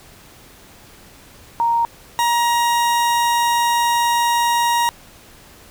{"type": "tone pair in turn", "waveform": ["sine", "40% pulse"], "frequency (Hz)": [932, 945], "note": ["A#5", "A#5"], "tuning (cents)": [-1, 23], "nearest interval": "unison", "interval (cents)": 24, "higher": "second", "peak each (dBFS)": -14, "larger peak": "neither", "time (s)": [[1.6, 1.85], [2.19, 4.89]], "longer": "second", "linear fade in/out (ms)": 0, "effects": ["pink hiss -45 dBFS RMS until 5.7 s"]}